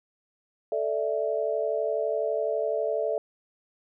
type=chord; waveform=sine; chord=A suspended fourth; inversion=none; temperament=equal; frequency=440 / 587.3 / 659.3 Hz; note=A4 / D5 / E5; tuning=0 / 0 / 0 cents; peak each=-29 dBFS; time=0.72-3.18 s; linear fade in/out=2 ms; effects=none